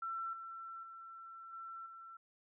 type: tone with level steps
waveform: sine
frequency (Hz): 1344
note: E6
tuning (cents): +33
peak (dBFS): -38 / -45 / -49 / -45 / -50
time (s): 0.02-2.17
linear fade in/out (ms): 5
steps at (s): 0.33 / 0.83 / 1.53 / 1.86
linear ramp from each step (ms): 2
effects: none